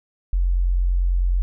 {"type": "tone", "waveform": "sine", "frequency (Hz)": 44.58, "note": "F1", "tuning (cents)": 36, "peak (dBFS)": -16, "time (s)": [0.33, 1.42], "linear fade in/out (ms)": 0, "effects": []}